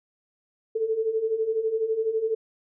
sine beating tone pair, 434.6 / 446.6 Hz, A4 / A4, -21 / +26 cents, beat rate 12 Hz, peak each -29 / -24 dBFS, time 0.75-2.35 s, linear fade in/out 10 ms, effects none

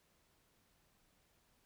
silence, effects pink hiss -74 dBFS RMS until 1.65 s

